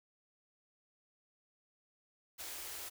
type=band-stop noise; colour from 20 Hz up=white; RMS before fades=-45 dBFS; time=2.38-2.9 s; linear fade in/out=20 ms; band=120 to 280 Hz; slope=48 dB/octave; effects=none